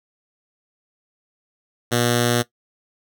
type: tone with notch filter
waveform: 5% pulse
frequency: 120 Hz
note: B2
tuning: 49 cents flat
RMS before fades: -19 dBFS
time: 1.91-2.43 s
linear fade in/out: 20 ms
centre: 960 Hz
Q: 1
effects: noise-tail reverb RT60 0.1 s tail -17 dB re dry